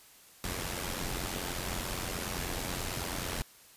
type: noise with amplitude modulation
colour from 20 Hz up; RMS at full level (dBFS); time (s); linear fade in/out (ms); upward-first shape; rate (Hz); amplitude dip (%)
pink; -33; 0.44-3.42; 0; sine; 89.3; 65
effects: white hiss -57 dBFS RMS until 3.76 s + resampled to 32000 Hz